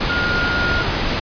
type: tone in noise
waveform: sine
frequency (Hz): 1420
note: F6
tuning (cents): +28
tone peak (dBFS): -19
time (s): 0.09-0.83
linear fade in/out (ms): 10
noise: pink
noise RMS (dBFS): -20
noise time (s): 0-1.2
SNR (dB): -2
effects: resampled to 11025 Hz